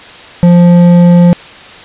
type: tone with hard clipping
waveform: sine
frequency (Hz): 174.61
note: F3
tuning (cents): 0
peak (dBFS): -3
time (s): 0.43-1.33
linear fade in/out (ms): 0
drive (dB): 8
effects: white hiss -31 dBFS RMS until 1.84 s + resampled to 8000 Hz